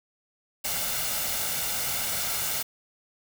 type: noise with comb filter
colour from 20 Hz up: white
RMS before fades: -29 dBFS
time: 0.64-2.63 s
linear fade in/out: 10 ms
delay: 1.4 ms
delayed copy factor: +0.5
effects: none